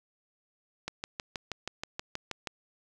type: click train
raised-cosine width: 0.2 ms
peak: -17 dBFS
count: 11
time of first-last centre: 0.88-2.472 s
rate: 6.28 Hz
effects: none